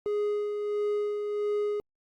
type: tone with tremolo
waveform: triangle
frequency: 415.5 Hz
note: G#4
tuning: 1 cent sharp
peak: -23 dBFS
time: 0.06-1.8 s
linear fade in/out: 0 ms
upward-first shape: sine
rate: 1.5 Hz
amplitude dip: 40%
effects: Opus 48 kbps